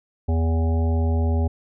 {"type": "harmonic tone", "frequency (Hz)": 81.7, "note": "E2", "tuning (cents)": -15, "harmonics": [1, 3, 5, 7, 9, 10], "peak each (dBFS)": [-18, -28, -32, -35, -37, -38], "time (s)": [0.28, 1.48], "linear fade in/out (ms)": 10, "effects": []}